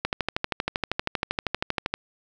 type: click train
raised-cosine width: 0.3 ms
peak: -8 dBFS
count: 25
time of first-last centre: 0.05-1.94 s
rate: 12.7 Hz
effects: none